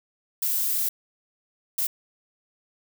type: noise bursts at uneven times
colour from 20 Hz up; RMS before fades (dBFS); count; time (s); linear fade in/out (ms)
violet; -25; 2; 0.42-0.89 / 1.78-1.87; 5
effects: none